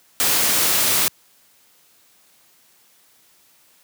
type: noise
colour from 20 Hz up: white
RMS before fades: -18 dBFS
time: 0.2-1.08 s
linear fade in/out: 0 ms
effects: white hiss -56 dBFS RMS until 3.83 s + high-pass 100 Hz 12 dB/octave